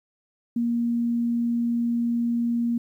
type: tone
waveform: sine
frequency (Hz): 235.7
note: A#3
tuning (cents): +19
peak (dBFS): -21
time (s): 0.56-2.78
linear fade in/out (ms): 5
effects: 10-bit